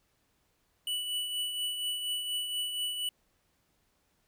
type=tone with tremolo; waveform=square; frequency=2960 Hz; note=F#7; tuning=in tune; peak=-30 dBFS; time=0.87-3.09 s; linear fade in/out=2 ms; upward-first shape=triangle; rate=4.2 Hz; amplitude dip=50%; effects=pink hiss -73 dBFS RMS until 4.27 s